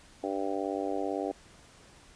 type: harmonic tone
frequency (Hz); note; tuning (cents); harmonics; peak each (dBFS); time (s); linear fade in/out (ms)
98; G2; 0; 3 / 4 / 5 / 6 / 7 / 8; -35 / -36 / -37 / -38 / -38 / -39; 0.23-1.32; 10
effects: pink hiss -56 dBFS RMS until 2.15 s + resampled to 22050 Hz